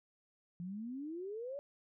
sine exponential sweep, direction up, 169.5 to 582 Hz, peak -40 dBFS, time 0.6-1.59 s, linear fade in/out 0 ms, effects none

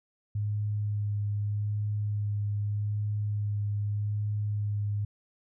sine tone with vibrato, 103.83 Hz, G#2, in tune, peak -27 dBFS, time 0.35-5.05 s, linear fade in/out 5 ms, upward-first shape sine, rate 0.82 Hz, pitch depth 13 cents each way, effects none

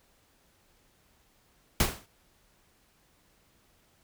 pink noise with exponential decay, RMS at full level -21 dBFS, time 1.8-2.06 s, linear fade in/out 2 ms, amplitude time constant 55 ms, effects pink hiss -66 dBFS RMS until 4.03 s

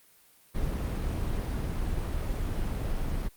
brown noise, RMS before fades -30 dBFS, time 0.54-3.29 s, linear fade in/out 20 ms, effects white hiss -60 dBFS RMS until 3.36 s + Opus 32 kbps

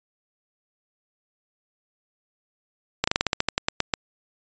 slowing click train, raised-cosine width 0.2 ms, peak -3 dBFS, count 13, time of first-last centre 3.04-3.938 s, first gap 35 ms, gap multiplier 1.13, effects resampled to 16000 Hz

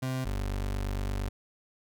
30% pulse tone pair in turn, 130 / 48.69 Hz, C3 / G1, -11 / -11 cents, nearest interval octave + perfect fourth, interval 1700 cents, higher first, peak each -27 dBFS, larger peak neither, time 0.02-0.25 / 0.25-1.29 s, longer second, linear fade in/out 10 ms, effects none

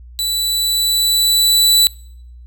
sawtooth tone with level ramp, 3964 Hz, B7, 6 cents sharp, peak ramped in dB -14 to -5 dBFS, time 0.19-1.87 s, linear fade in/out 0 ms, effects noise-tail reverb RT60 0.7 s tail -24 dB re dry + added 60 Hz sine -35 dBFS peak until 2.46 s

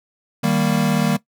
square chord, Eb major, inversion none, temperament equal, 155.56 / 196 / 233.1 Hz, Eb3 / G3 / Bb3, 0 / 0 / 0 cents, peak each -21 dBFS, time 0.43-1.17 s, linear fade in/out 10 ms, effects noise-tail reverb RT60 0.1 s tail -17 dB re dry

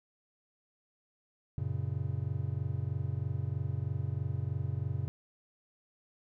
triangle chord, F# major, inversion none, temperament just, 92.5 / 115.62 / 138.75 Hz, F#2 / A#2 / C#3, 0 / -14 / +2 cents, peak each -34 dBFS, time 1.58-5.08 s, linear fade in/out 0 ms, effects none

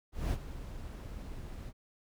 brown noise with ADSR envelope, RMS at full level -30 dBFS, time 0.12-1.73 s, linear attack 200 ms, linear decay 49 ms, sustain -13 dB, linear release 50 ms, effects none

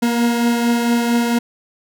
40% pulse beating tone pair, 235.8 / 240.2 Hz, A#3 / B3, +20 / -48 cents, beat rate 4.4 Hz, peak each -14 / -23 dBFS, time 0.02-1.39 s, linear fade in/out 10 ms, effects none

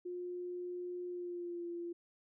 sine tone with pitch glide, 356.4 to 344.1 Hz, F4 to F4, +35 to -26 cents, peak -39 dBFS, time 0.05-1.93 s, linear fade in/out 10 ms, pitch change -61 cents, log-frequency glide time 1.07-1.67 s, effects none

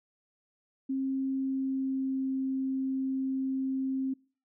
sine tone with pitch glide, 267.3 to 265.3 Hz, C4 to C4, +37 to +24 cents, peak -28 dBFS, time 0.89-4.14 s, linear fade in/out 10 ms, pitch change -13 cents, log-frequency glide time 1.28-2.32 s, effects noise-tail reverb RT60 0.4 s tail -25 dB re dry

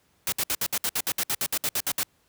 white noise bursts, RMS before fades -26 dBFS, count 16, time 0.27-2.032 s, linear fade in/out 2 ms, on 52 ms, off 62 ms, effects pink hiss -66 dBFS RMS until 2.28 s + high-pass 60 Hz 12 dB/octave

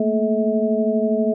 sine tone cluster, 218.4 / 230.8 / 429.7 / 645 Hz, A3 / A#3 / A4 / E5, -13 / -17 / -41 / -38 cents, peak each -22 dBFS, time 0-1.34 s, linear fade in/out 5 ms, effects none

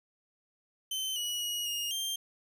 sawtooth tone with pitch steps, 3078 / 2924 / 2899 / 2850 / 3174 Hz, G7 / F#7 / F#7 / F7 / G7, -32 / -21 / -36 / +34 / +21 cents, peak -29 dBFS, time 0.91-2.16 s, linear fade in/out 5 ms, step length 250 ms, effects none

